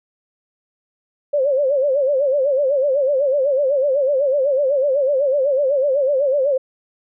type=tone with vibrato; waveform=sine; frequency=551 Hz; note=C#5; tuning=11 cents flat; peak=-14 dBFS; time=1.33-6.58 s; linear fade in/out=10 ms; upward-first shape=sine; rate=8 Hz; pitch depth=120 cents each way; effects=none